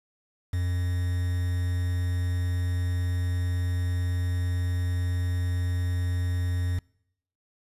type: tone with quantisation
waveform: triangle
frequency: 89.1 Hz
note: F2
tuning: 35 cents sharp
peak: -22 dBFS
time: 0.53-6.79 s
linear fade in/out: 5 ms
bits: 7
effects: noise-tail reverb RT60 0.8 s tail -26 dB re dry + resampled to 32000 Hz